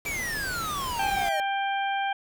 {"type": "noise", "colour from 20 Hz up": "pink", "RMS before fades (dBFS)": -37, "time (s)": [0.05, 1.29], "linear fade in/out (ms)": 2}
{"type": "exponential sweep", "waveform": "square", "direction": "down", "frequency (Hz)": [2349, 602], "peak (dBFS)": -30, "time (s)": [0.06, 1.4], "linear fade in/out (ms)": 0}
{"type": "harmonic tone", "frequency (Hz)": 790, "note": "G5", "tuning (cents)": 13, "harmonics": [1, 2, 3, 4], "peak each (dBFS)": [-26, -32, -36, -38], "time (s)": [0.99, 2.13], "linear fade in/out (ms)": 5}
{"effects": []}